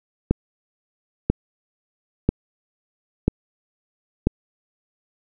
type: click train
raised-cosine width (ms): 3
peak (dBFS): -3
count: 5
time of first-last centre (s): 0.31-4.27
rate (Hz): 1.01
effects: none